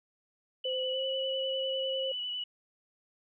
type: tone with vibrato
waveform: sine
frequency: 2960 Hz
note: F#7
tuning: in tune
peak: -33 dBFS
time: 0.64-2.44 s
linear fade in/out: 5 ms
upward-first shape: square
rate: 10 Hz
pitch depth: 17 cents each way
type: tone with pitch glide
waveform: sine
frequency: 516 to 530.2 Hz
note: C5 to C5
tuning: -24 to +23 cents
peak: -32 dBFS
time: 0.65-2.12 s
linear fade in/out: 5 ms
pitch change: +47 cents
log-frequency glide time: 0.9-1.01 s
effects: none